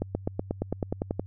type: accelerating click train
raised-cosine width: 2 ms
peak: -14 dBFS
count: 12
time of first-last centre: 0.02-1.196 s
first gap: 130 ms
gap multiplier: 0.96
effects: added 96 Hz sine -40 dBFS peak until 1.26 s

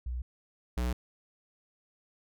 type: tone pair in turn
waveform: sine / square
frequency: 61.4 / 61.08 Hz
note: B1 / B1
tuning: -9 / -18 cents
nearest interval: unison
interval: 9 cents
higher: first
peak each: -32 / -29 dBFS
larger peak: second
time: 0.06-0.22 / 0.77-0.93 s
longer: neither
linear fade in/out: 5 ms
effects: none

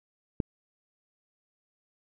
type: click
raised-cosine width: 3 ms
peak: -14 dBFS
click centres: 0.402 s
effects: none

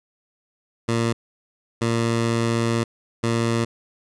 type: tone bursts at uneven times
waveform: 15% pulse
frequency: 115.8 Hz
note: A#2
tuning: 11 cents flat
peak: -13 dBFS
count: 3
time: 0.88-1.13 / 1.81-2.84 / 3.23-3.65 s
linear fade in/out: 10 ms
effects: resampled to 22050 Hz

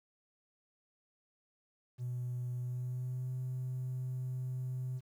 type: tone with pitch glide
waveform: triangle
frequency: 123.47 to 127.97 Hz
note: B2 to C3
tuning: 0 to -38 cents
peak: -32 dBFS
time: 1.98-5.01 s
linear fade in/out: 50 ms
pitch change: +62 cents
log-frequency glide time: 2.59-3.32 s
effects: tanh soft clip ceiling -32 dBFS + 11-bit

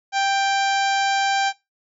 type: harmonic tone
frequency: 787 Hz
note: G5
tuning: 7 cents sharp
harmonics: 1 / 2 / 3 / 4 / 5 / 6 / 7 / 8 / 9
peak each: -19 / -25 / -29 / -31 / -33 / -35 / -36 / -37 / -38 dBFS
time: 0.12-1.53 s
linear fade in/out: 50 ms
effects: noise-tail reverb RT60 0.2 s tail -18 dB re dry

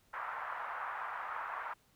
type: band-pass noise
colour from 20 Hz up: pink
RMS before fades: -41 dBFS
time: 0.13-1.74 s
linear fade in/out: 10 ms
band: 920 to 1500 Hz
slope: 24 dB/octave
effects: pink hiss -70 dBFS RMS until 1.95 s

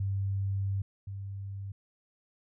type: tone pair in turn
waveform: sine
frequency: 98 / 98.47 Hz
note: G2 / G2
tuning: 0 / +8 cents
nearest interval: unison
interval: 8 cents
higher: second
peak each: -28 / -36 dBFS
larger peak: first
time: 0-0.82 / 1.07-1.72 s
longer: first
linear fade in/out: 5 ms
effects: none

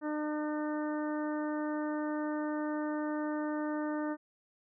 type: harmonic tone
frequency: 302 Hz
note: D4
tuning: 48 cents sharp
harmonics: 1 / 2 / 3 / 4 / 5 / 6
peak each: -33 / -39 / -43 / -45 / -47 / -49 dBFS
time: 0.01-4.17 s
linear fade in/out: 50 ms
effects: none

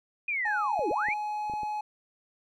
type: linear two-way sweep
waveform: sine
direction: down then up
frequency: 2489 to 293.7 to 2489 Hz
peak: -27 dBFS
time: 0.28-1.14 s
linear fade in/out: 5 ms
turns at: 0.89 s
type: tone with pitch glide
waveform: triangle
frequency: 839 to 844.8 Hz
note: G#5 to G#5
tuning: +17 to +29 cents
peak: -28 dBFS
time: 0.45-1.81 s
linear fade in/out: 5 ms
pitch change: +12 cents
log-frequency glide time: 0.84-1.59 s
type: clicks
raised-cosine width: 2 ms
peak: -30 dBFS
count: 6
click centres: 0.793 / 0.912 / 1.086 / 1.498 / 1.537 / 1.633 s
effects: none

